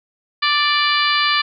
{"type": "harmonic tone", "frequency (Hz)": 587.3, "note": "D5", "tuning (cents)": 0, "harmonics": [2, 3, 4, 5, 6, 7, 8], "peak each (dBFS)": [-19, -21, -22, -23, -24, -24, -25], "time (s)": [0.42, 1.42], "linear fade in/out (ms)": 10, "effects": []}